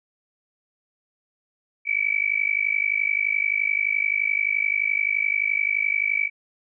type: tone with amplitude modulation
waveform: sine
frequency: 2294 Hz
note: D7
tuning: 41 cents flat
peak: -16 dBFS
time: 1.85-6.3 s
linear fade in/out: 50 ms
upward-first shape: sine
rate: 51.6 Hz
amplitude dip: 95%
effects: none